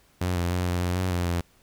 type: tone with pitch steps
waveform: sawtooth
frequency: 90.3 / 87 / 89.9 / 88.6 / 89.1 / 92.3 / 88.1 / 86.4 Hz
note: F#2 / F2 / F#2 / F2 / F2 / F#2 / F2 / F2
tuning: -42 / -6 / -49 / +25 / +35 / -4 / +16 / -18 cents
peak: -20 dBFS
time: 0.21-1.41 s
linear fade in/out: 5 ms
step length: 150 ms
effects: pink hiss -61 dBFS RMS until 1.62 s